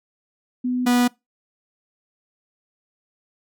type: tone pair in turn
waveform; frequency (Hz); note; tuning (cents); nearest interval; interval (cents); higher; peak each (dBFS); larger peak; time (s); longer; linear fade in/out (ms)
sine / 45% pulse; 249.8 / 244.8; B3 / B3; +20 / -15; unison; 35; first; -20 / -15; second; 0.64-0.86 / 0.86-1.08; neither; 10
effects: noise-tail reverb RT60 0.2 s tail -23 dB re dry